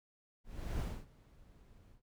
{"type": "noise with ADSR envelope", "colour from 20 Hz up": "brown", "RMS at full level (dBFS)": -36, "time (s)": [0.44, 2.02], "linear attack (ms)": 360, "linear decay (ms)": 250, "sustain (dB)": -24, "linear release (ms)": 97, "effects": []}